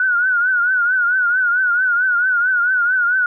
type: tone with vibrato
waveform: sine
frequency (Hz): 1465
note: F#6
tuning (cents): -18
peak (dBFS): -13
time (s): 0-3.26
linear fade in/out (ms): 2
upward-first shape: triangle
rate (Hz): 4.5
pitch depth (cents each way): 100
effects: none